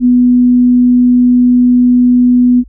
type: tone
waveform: sine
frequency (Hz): 246.9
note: B3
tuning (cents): 0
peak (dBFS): -4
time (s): 0-2.64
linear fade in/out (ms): 50
effects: added 50 Hz sine -33 dBFS peak until 2.68 s